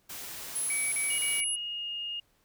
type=noise; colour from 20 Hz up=white; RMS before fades=-41 dBFS; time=0.09-1.41 s; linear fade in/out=10 ms
type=tone; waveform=sine; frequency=10680 Hz; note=E9; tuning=22 cents sharp; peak=-29 dBFS; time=0.55-1.56 s; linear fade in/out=10 ms
type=tone bursts; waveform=sine; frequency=2269 Hz; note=C#7; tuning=40 cents sharp; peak=-32 dBFS; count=3; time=0.7-1.44 s; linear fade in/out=2 ms; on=220 ms; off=40 ms
type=tone with pitch glide; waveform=sine; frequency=2890 to 2845 Hz; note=F#7 to F7; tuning=-41 to +31 cents; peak=-33 dBFS; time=1.1-2.2 s; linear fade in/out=5 ms; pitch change=-28 cents; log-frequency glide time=1.25-1.91 s
effects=pink hiss -69 dBFS RMS until 2.44 s